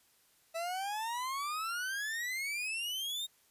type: exponential sweep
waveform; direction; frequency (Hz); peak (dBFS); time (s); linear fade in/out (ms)
40% pulse; up; 651 to 3729; -34; 0.54-3.27; 20
effects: white hiss -68 dBFS RMS until 3.5 s + resampled to 32000 Hz